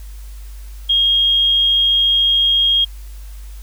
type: tone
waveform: sine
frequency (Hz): 3253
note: G#7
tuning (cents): -37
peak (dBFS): -11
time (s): 0.89-2.85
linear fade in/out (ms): 10
effects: added 50 Hz sine -30 dBFS peak until 3.62 s + white hiss -47 dBFS RMS until 3.62 s